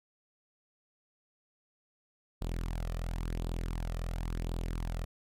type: tone with flanger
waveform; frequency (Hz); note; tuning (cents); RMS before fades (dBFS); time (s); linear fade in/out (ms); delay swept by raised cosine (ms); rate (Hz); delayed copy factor
sawtooth; 42; E1; +33; -35; 2.41-5.05; 10; 0.24 to 1.64; 0.94; +0.55
effects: MP3 96 kbps